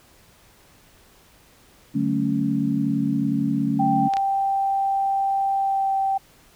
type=chord; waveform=sine; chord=D major seventh; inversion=none; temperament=equal with one note detuned; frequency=146.83 / 188.88 / 220 / 277.2 Hz; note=D3 / F#3 / A3 / C#4; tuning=0 / +36 / 0 / 0 cents; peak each=-27 / -28 / -24 / -23 dBFS; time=1.94-4.09 s; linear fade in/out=20 ms
type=tone with pitch glide; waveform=sine; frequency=784 to 778.1 Hz; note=G5 to G5; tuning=0 to -13 cents; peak=-19 dBFS; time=3.79-6.18 s; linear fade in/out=10 ms; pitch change=-13 cents; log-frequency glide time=5.56-5.96 s
type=clicks; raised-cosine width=0.2 ms; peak=-14 dBFS; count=2; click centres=4.137 / 4.169 s
effects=pink hiss -54 dBFS RMS until 6.55 s